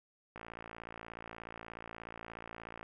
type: click train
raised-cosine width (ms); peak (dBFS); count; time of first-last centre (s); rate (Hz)
0.5; -30; 141; 0.36-2.829; 56.7
effects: none